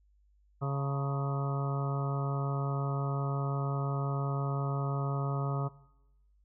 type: harmonic tone with a mistuned harmonic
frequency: 138.9 Hz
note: C#3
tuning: 4 cents sharp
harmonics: 1 / 2 / 3 / 4 / 5 / 6 / 7 / 8 / 9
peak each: -30 / -45 / -41 / -44 / -42 / -48 / -48 / -44 / -41 dBFS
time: 0.61-5.69 s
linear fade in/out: 20 ms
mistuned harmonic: 6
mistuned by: +100 cents
effects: noise-tail reverb RT60 0.9 s tail -20 dB re dry + added 50 Hz sine -63 dBFS peak until 6.44 s